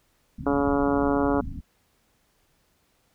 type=low-pass noise; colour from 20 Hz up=pink; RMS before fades=-34 dBFS; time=0.38-1.61 s; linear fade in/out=10 ms; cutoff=280 Hz; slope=96 dB/octave
type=harmonic tone; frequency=141.3 Hz; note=C#3; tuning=34 cents sharp; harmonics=2 / 3 / 4 / 5 / 6 / 7 / 8 / 9 / 10; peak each=-23 / -27 / -29 / -31 / -33 / -34 / -35 / -36 / -37 dBFS; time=0.46-1.41 s; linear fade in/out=5 ms
effects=pink hiss -67 dBFS RMS until 3.14 s